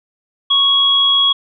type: tone pair together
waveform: sine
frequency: 1108.7 / 3322 Hz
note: C#6 / G#7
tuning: 0 / 0 cents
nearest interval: octave + perfect fifth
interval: 1900 cents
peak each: -20 / -10 dBFS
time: 0.5-1.33 s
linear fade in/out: 10 ms
effects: none